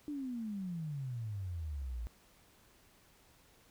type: exponential sweep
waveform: sine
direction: down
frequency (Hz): 302.2 to 55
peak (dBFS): -37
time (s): 0.08-2.07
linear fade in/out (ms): 0
effects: pink hiss -65 dBFS RMS until 3.7 s